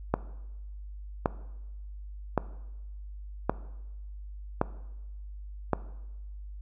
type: click train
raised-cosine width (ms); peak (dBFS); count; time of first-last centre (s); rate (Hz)
1; -9; 6; 0.14-5.733; 0.894
effects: noise-tail reverb RT60 1.0 s tail -17 dB re dry + added 50 Hz sine -39 dBFS peak until 6.61 s